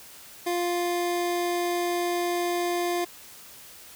25% pulse tone, 350 Hz, F4, 4 cents sharp, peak -21 dBFS, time 0.46-3.05 s, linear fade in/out 10 ms, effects white hiss -47 dBFS RMS until 3.95 s

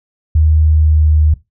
sine tone with pitch glide, 77.78 to 76.71 Hz, D#2 to D#2, 0 to -24 cents, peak -7 dBFS, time 0.35-1.34 s, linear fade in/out 5 ms, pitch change -24 cents, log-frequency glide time 0.63-1.21 s, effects noise-tail reverb RT60 0.2 s tail -17 dB re dry

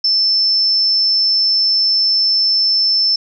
sine tone, 5300 Hz, E8, 9 cents sharp, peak -11 dBFS, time 0.04-3.16 s, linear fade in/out 5 ms, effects none

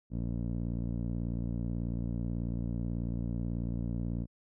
15% pulse tone with low-pass filter, 58.27 Hz, A#1, in tune, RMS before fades -34 dBFS, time 0.1-4.27 s, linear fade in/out 50 ms, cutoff 310 Hz, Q 1.2, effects none

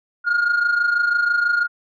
sine tone pair together, 1400 / 1426.1 Hz, F6 / F6, +4 / +36 cents, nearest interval unison, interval 32 cents, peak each -20 / -15 dBFS, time 0.24-1.68 s, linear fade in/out 50 ms, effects tanh soft clip ceiling -13 dBFS

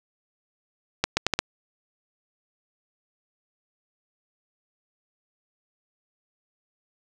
accelerating click train, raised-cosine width 0.2 ms, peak -3 dBFS, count 5, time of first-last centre 1.04-1.39 s, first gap 130 ms, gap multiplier 0.74, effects none

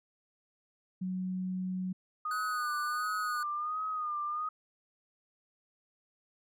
sine tone, 185 Hz, F#3, in tune, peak -32 dBFS, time 1.01-1.93 s, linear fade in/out 10 ms
sine tone with vibrato, 1228 Hz, D#6, 23 cents flat, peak -32 dBFS, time 2.25-4.49 s, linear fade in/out 5 ms, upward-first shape sine, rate 1.4 Hz, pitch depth 60 cents each way
square tone with pitch glide, 1480 to 1468.1 Hz, F#6 to F#6, 0 to -14 cents, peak -37 dBFS, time 2.31-3.43 s, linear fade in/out 2 ms, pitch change -14 cents, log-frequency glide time 3.02-3.08 s
effects none

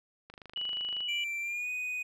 click train, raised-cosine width 0.3 ms, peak -31 dBFS, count 19, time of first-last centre 0.3-1.006 s, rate 25.5 Hz
sine tone, 2942 Hz, F#7, 11 cents flat, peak -32 dBFS, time 0.56-1.24 s, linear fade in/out 2 ms
triangle tone with pitch glide, 2349 to 2489 Hz, D7 to D#7, 0 to 0 cents, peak -31 dBFS, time 1.08-2.03 s, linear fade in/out 10 ms, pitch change +100 cents, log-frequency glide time 1.41-1.7 s
effects none

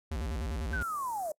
square tone with vibrato, 66.1 Hz, C2, 18 cents sharp, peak -33 dBFS, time 0.11-0.83 s, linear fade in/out 5 ms, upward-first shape square, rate 10 Hz, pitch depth 290 cents each way
sine linear sweep, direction down, 1568 to 587.3 Hz, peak -32 dBFS, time 0.73-1.32 s, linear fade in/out 2 ms
white band-stop noise, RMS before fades -46 dBFS, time 0.81-1.32 s, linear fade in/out 5 ms, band 1200 to 6800 Hz, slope 24 dB/octave
effects noise-tail reverb RT60 0.1 s tail -24 dB re dry + low-pass 12000 Hz 12 dB/octave

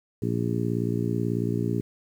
harmonic tone, 58.27 Hz, A#1, in tune, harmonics 2 / 3 / 4 / 5 / 6 / 7, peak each -28 / -30 / -31 / -32 / -33 / -33 dBFS, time 0.22-1.81 s, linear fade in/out 5 ms, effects 9-bit

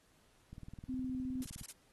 click train, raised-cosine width 5 ms, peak -36 dBFS, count 22, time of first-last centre 0.53-1.612 s, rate 19.4 Hz
sine tone, 257.1 Hz, C4, 30 cents flat, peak -36 dBFS, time 0.88-1.44 s, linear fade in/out 20 ms
blue noise bursts, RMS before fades -45 dBFS, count 6, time 1.42-1.713 s, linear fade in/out 0 ms, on 28 ms, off 25 ms
effects pink hiss -70 dBFS RMS until 1.92 s + AAC 32 kbps

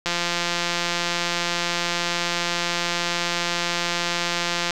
click train, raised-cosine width 0.2 ms, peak -6 dBFS, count 805, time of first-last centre 0.06-4.707 s, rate 173 Hz, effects none

